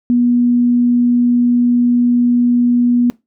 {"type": "tone", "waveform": "sine", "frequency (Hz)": 242.4, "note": "B3", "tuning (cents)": -32, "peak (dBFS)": -9, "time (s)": [0.1, 3.1], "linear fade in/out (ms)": 0, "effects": ["noise-tail reverb RT60 0.2 s tail -21 dB re dry"]}